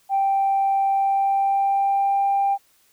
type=tone with pitch glide; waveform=sine; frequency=784 to 793.1 Hz; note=G5 to G5; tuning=0 to +20 cents; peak=-16 dBFS; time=0.09-2.58 s; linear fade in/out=50 ms; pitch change=+20 cents; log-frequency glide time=0.91-2.24 s; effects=tanh soft clip ceiling -13 dBFS + white hiss -60 dBFS RMS until 2.92 s